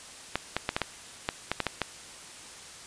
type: clicks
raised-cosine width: 0.3 ms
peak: -10 dBFS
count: 10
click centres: 0.356 / 0.566 / 0.691 / 0.765 / 0.817 / 1.289 / 1.516 / 1.603 / 1.667 / 1.817 s
effects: white hiss -46 dBFS RMS until 2.86 s + resampled to 22050 Hz